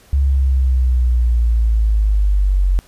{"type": "linear sweep", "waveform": "sine", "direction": "down", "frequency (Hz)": [69.5, 45.43], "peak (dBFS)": -11, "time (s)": [0.13, 2.79], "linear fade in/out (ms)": 0, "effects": ["pink hiss -49 dBFS RMS until 2.87 s", "resampled to 32000 Hz"]}